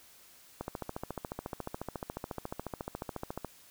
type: click train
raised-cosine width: 1 ms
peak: -22 dBFS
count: 41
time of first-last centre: 0.61-3.447 s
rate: 14.1 Hz
effects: white hiss -58 dBFS RMS until 3.7 s